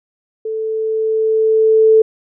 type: tone with level ramp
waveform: sine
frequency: 440 Hz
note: A4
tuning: in tune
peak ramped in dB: -19 to -5 dBFS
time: 0.45-2.02 s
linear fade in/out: 5 ms
effects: none